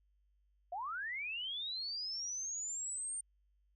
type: linear sweep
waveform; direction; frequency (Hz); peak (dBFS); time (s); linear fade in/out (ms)
sine; up; 660 to 8860; -38; 0.72-3.21; 5
effects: added 50 Hz sine -70 dBFS peak until 3.75 s